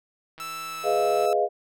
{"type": "click train", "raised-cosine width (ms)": 0.3, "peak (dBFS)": -29, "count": 141, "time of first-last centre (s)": [0.38, 1.255], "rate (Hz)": 160}
{"type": "tone with pitch glide", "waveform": "sawtooth", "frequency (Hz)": [1321, 1311.1], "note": ["E6", "E6"], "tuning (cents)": [3, -10], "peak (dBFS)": -29, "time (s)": [0.4, 1.33], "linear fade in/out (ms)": 0, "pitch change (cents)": -13, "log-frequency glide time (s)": [0.62, 0.78]}
{"type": "chord", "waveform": "sine", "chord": "F half-diminished seventh", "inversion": "first", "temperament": "equal", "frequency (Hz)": [415.3, 493.9, 622.3, 698.5], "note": ["Ab4", "Cb5", "Eb5", "F5"], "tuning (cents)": [0, 0, 0, 0], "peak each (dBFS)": [-25, -28, -25, -24], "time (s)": [0.83, 1.49], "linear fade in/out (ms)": 50}
{"effects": []}